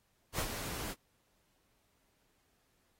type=noise with ADSR envelope; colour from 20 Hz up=pink; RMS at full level=-34 dBFS; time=0.33-0.95 s; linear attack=60 ms; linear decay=72 ms; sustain=-7 dB; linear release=42 ms; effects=pink hiss -75 dBFS RMS until 2.99 s + AAC 48 kbps